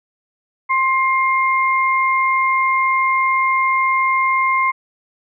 sine tone pair together, 1056.1 / 2119 Hz, C6 / C7, +16 / +21 cents, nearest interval octave, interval 1205 cents, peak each -15 / -18 dBFS, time 0.69-4.72 s, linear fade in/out 20 ms, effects none

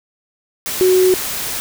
sine tone in noise, 370 Hz, F#4, in tune, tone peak -9 dBFS, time 0.81-1.14 s, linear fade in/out 0 ms, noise white, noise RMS -23 dBFS, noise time 0.66-1.6 s, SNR +11 dB, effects none

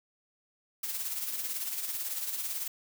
blue noise with tremolo, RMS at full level -33 dBFS, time 0.83-2.68 s, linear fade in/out 5 ms, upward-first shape sine, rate 18 Hz, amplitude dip 50%, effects none

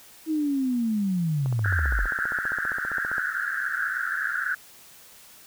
sine linear sweep, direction down, 321.4 to 34.65 Hz, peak -22 dBFS, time 0.26-2.09 s, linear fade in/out 50 ms
click train, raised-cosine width 1 ms, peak -23 dBFS, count 27, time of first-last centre 1.46-3.182 s, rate 15.1 Hz
white band-pass noise, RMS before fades -28 dBFS, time 1.64-4.55 s, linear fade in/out 5 ms, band 1400 to 1700 Hz, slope 96 dB/octave
effects white hiss -50 dBFS RMS until 5.46 s

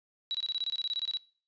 sine tone bursts, 3903 Hz, B7, 21 cents flat, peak -29 dBFS, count 15, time 0.31-1.171 s, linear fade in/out 0 ms, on 35 ms, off 24 ms, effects noise-tail reverb RT60 0.4 s tail -20 dB re dry + resampled to 16000 Hz

